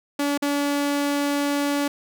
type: tone with dropouts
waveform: sawtooth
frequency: 286.2 Hz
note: D4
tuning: 45 cents flat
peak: -17 dBFS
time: 0.19-1.88 s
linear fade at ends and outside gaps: 5 ms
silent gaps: 0.377-0.422 s
effects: none